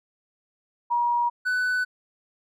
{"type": "tone pair in turn", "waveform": ["sine", "triangle"], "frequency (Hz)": [955, 1496.3], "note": ["A#5", "F#6"], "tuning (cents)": [42, 19], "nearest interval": "minor sixth", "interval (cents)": 777, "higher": "second", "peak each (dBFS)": -20, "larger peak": "neither", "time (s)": [[0.9, 1.3], [1.45, 1.85]], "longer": "neither", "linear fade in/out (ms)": 20, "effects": []}